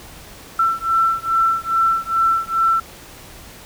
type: beating tone pair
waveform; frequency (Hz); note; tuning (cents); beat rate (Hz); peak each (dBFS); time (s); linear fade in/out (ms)
sine; 1339 / 1341.4; E6 / E6; +27 / +30; 2.4; -18; 0.59-2.8; 5
effects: pink hiss -40 dBFS RMS until 3.65 s